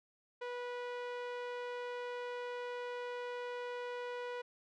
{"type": "tone with low-pass filter", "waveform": "sawtooth", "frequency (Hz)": 489.2, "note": "B4", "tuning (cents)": -16, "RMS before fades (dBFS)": -42, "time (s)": [0.41, 4.42], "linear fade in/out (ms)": 10, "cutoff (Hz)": 2800, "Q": 0.74, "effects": []}